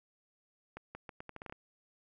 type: accelerating click train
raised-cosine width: 0.5 ms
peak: -29 dBFS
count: 10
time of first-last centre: 0.77-1.524 s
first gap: 180 ms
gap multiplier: 0.79
effects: none